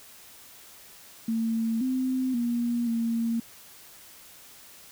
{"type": "tone with pitch steps", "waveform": "sine", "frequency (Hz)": [226.1, 258.5, 237.8, 230.1], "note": ["A3", "C4", "A#3", "A#3"], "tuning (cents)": [47, -21, 35, -22], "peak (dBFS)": -24, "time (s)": [1.28, 3.4], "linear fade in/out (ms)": 5, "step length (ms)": 530, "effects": ["white hiss -50 dBFS RMS until 4.91 s"]}